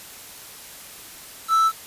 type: tone with quantisation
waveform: triangle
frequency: 1318.5 Hz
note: E6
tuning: in tune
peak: -13 dBFS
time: 1.48-1.72 s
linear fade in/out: 50 ms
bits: 6
effects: white hiss -41 dBFS RMS until 1.86 s + resampled to 32000 Hz